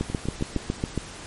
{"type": "two click trains", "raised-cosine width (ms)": 3, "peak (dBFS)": [-19, -11], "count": [4, 8], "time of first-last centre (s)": [[0.1, 0.566], [0.01, 0.977]], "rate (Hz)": [6.44, 7.24], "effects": ["pink hiss -40 dBFS RMS until 1.26 s", "MP3 48 kbps"]}